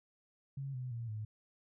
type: tone with pitch steps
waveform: sine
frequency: 137.2 / 126.54 / 116.71 / 107.64 Hz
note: C#3 / B2 / A#2 / A2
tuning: -17 / +43 / +3 / -38 cents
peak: -38 dBFS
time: 0.57-1.25 s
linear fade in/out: 5 ms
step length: 170 ms
effects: none